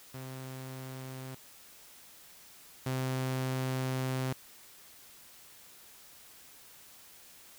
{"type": "tone pair in turn", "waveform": "sawtooth", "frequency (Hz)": [130.81, 130.15], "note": ["C3", "C3"], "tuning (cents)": [0, -9], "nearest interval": "unison", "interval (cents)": 9, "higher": "first", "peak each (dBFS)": [-37, -27], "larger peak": "second", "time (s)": [[0.14, 1.35], [2.86, 4.33]], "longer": "second", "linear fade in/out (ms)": 5, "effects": ["white hiss -55 dBFS RMS until 7.58 s"]}